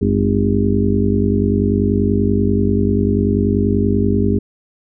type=harmonic tone with a mistuned harmonic; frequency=50.3 Hz; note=G1; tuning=45 cents sharp; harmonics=1 / 2 / 4 / 5 / 6 / 7 / 8; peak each=-25 / -18 / -18 / -19 / -23 / -28 / -20 dBFS; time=0.01-4.39 s; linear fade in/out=10 ms; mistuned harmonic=2; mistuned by=-100 cents; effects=none